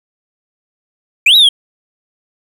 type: linear two-way sweep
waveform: triangle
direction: up then down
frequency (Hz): 2278 to 3951 to 3153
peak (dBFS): -3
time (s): 1.26-1.49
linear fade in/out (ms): 5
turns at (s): 1.36
effects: none